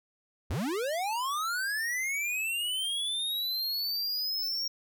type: linear sweep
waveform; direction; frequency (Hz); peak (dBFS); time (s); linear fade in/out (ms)
square; up; 57.9 to 5588; -30; 0.5-4.68; 5
effects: none